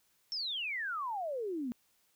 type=exponential sweep; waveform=sine; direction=down; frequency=5510 to 230.2 Hz; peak=-34 dBFS; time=0.32-1.72 s; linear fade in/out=0 ms; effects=white hiss -72 dBFS RMS until 2.15 s